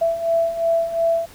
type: beating tone pair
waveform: sine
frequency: 664 / 666.8 Hz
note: E5 / E5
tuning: +12 / +20 cents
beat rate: 2.8 Hz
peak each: -23 / -18 dBFS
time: 0.01-1.26 s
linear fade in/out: 10 ms
effects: pink hiss -45 dBFS RMS until 1.34 s